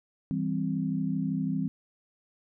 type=chord; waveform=sine; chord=C major; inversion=first; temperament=just; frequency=163.52 / 196.22 / 261.6 Hz; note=E3 / G3 / C4; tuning=-14 / +2 / 0 cents; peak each=-31 dBFS; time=0.31-1.68 s; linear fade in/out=0 ms; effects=none